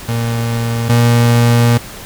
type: tone pair in turn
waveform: 35% pulse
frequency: 116.4 / 118.5 Hz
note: A#2 / A#2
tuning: -2 / +29 cents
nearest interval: unison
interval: 31 cents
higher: second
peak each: -13 / -6 dBFS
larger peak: second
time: 0.08-0.89 / 0.89-1.78 s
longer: second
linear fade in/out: 10 ms
effects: pink hiss -31 dBFS RMS until 2.05 s